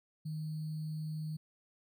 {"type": "tone with sample-and-hold", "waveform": "sine", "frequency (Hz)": 155.56, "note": "D#3", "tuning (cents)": 0, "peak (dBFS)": -36, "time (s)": [0.25, 1.37], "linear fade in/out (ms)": 10, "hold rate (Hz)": 4410, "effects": []}